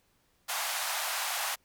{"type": "band-pass noise", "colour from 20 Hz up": "pink", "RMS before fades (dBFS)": -33, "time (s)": [0.48, 1.56], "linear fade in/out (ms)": 20, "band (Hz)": [660, 16000], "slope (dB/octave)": 48, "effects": ["pink hiss -70 dBFS RMS until 1.64 s"]}